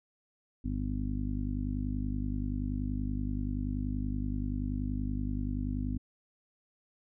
harmonic tone, 50.5 Hz, G#1, 48 cents flat, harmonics 1 / 2 / 3 / 4 / 5 / 6, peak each -34 / -37 / -43 / -42 / -36 / -46 dBFS, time 0.64-5.98 s, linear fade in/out 10 ms, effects none

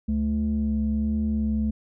sine tone pair together, 71.9 / 217 Hz, D2 / A3, -36 / -24 cents, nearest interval octave + perfect fifth, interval 1912 cents, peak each -25 / -22 dBFS, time 0.08-1.71 s, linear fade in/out 10 ms, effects tanh soft clip ceiling -17 dBFS

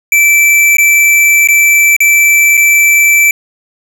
square tone with dropouts, 2327 Hz, D7, 17 cents flat, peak -5 dBFS, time 0.12-3.31 s, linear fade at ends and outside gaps 2 ms, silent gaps 0.77-0.783 / 1.474-1.486 / 1.965-2.004 / 2.571-2.575 s, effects none

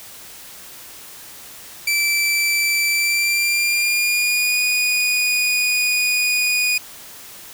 sawtooth tone with pitch glide, 2329 to 2466 Hz, D7 to D#7, -15 to -16 cents, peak -13 dBFS, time 1.87-6.78 s, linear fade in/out 5 ms, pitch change +99 cents, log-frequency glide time 2.92-4.59 s, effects white hiss -39 dBFS RMS until 7.53 s

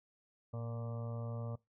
harmonic tone with a mistuned harmonic, 116.54 Hz, A#2, in tune, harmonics 1 / 2 / 4 / 5 / 6 / 7 / 8 / 9 / 10, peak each -39 / -49 / -50 / -49 / -58 / -61 / -62 / -61 / -57 dBFS, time 0.53-1.56 s, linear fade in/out 10 ms, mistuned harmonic 1, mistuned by -29 cents, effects noise-tail reverb RT60 0.2 s tail -22 dB re dry

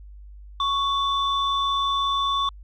sine tone pair together, 1108.7 / 3514 Hz, C#6 / A7, 0 / -3 cents, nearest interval octave + minor sixth, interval 1997 cents, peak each -21 / -25 dBFS, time 0.6-2.49 s, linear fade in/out 2 ms, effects tanh soft clip ceiling -14 dBFS + added 50 Hz sine -40 dBFS peak until 2.63 s

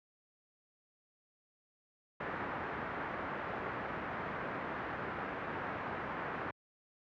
white low-pass noise, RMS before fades -40 dBFS, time 2.2-6.51 s, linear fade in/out 5 ms, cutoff 1700 Hz, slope 24 dB/octave, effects high-pass 80 Hz 12 dB/octave

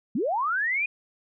sine linear sweep, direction up, 184.3 to 2489 Hz, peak -23 dBFS, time 0.15-0.86 s, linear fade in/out 5 ms, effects none

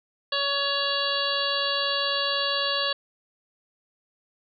harmonic tone, 562 Hz, C#5, 24 cents sharp, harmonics 1 / 2 / 3 / 5 / 6 / 7 / 8, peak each -31 / -31 / -31 / -31 / -31 / -31 / -31 dBFS, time 0.32-2.93 s, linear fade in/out 5 ms, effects none

